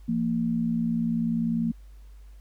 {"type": "tone pair together", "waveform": "sine", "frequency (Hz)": [169.7, 230], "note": ["F3", "A#3"], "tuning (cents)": [-49, -23], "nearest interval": "perfect fourth", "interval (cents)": 526, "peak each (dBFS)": [-29, -24], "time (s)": [0.08, 1.72], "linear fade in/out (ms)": 10, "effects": ["added 50 Hz sine -44 dBFS peak until 2.4 s", "pink hiss -65 dBFS RMS until 2.4 s"]}